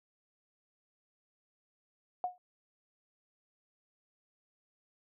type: tone with exponential decay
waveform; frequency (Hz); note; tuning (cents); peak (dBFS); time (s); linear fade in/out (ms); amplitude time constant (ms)
sine; 724; F#5; -38; -27; 2.24-2.38; 1; 30
effects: none